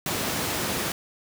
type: high-pass noise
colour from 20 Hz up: pink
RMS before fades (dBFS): -28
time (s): 0.06-0.92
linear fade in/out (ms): 2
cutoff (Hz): 120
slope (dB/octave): 12
effects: none